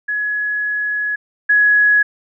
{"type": "tone pair in turn", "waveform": "sine", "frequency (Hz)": [1686, 1678.7], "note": ["G#6", "G#6"], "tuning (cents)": [26, 18], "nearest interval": "unison", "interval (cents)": 8, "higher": "first", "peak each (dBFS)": [-17, -9], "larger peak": "second", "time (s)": [[0.08, 1.16], [1.49, 2.03]], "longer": "first", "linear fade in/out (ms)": 10, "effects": []}